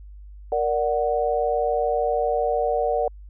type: chord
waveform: sine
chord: Bb augmented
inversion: none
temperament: equal with one note detuned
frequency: 467.5 / 587.3 / 740 Hz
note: Bb4 / D5 / F#5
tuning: +5 / 0 / 0 cents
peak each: -24 dBFS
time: 0.52-3.08 s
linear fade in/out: 2 ms
effects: added 50 Hz sine -39 dBFS peak until 3.29 s